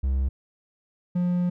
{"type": "tone pair in turn", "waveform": "triangle", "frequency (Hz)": [66.5, 177.53], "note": ["C2", "F3"], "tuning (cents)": [29, 29], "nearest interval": "octave + perfect fourth", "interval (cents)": 1700, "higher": "second", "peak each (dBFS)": -19, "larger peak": "neither", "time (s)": [[0.03, 0.29], [1.15, 1.5]], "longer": "second", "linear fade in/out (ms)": 10, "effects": []}